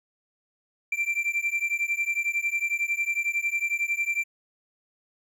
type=beating tone pair; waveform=triangle; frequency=2349 / 2360 Hz; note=D7 / D7; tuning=0 / +8 cents; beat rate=11 Hz; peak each=-26 dBFS; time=0.92-4.24 s; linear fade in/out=5 ms; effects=none